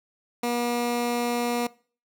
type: tone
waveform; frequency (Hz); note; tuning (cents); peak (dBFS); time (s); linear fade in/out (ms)
15% pulse; 240; B3; -49; -18; 0.43-1.67; 5
effects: noise-tail reverb RT60 0.4 s tail -21 dB re dry